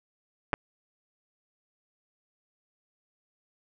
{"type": "clicks", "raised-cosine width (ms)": 0.5, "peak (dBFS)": -11, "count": 2, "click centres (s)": [0.532, 0.539], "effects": []}